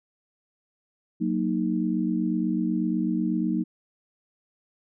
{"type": "chord", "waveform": "sine", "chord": "D# minor", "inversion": "first", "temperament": "equal", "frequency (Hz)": [185, 233.1, 311.1], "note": ["F#3", "A#3", "D#4"], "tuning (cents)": [0, 0, 0], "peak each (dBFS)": -27, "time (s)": [1.2, 3.64], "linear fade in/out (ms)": 20, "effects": []}